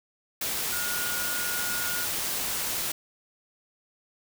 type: tone in noise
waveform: sine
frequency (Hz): 1437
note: F6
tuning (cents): +49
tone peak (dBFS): -33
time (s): 0.72-2.05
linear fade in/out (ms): 5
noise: white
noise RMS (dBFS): -30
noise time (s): 0.41-2.92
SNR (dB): -6
effects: none